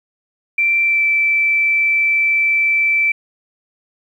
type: tone with pitch glide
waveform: sine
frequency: 2349 to 2327 Hz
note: D7 to D7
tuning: 0 to -17 cents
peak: -12 dBFS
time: 0.58-3.12 s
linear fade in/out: 5 ms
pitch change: -17 cents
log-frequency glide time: 0.82-1.03 s
effects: 8-bit